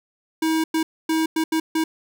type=tone bursts at uneven times; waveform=square; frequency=320 Hz; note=D#4; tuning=49 cents sharp; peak=-19 dBFS; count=6; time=0.42-0.64 / 0.74-0.83 / 1.09-1.26 / 1.36-1.44 / 1.52-1.6 / 1.75-1.84 s; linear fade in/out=5 ms; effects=none